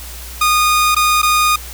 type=tone with dropouts; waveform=sawtooth; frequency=1229 Hz; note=D#6; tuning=22 cents flat; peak=-7 dBFS; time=0.41-1.56 s; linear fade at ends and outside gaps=5 ms; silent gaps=0.948-0.964 / 1.218-1.229 s; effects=added 60 Hz sine -31 dBFS peak until 1.73 s + white hiss -33 dBFS RMS until 1.73 s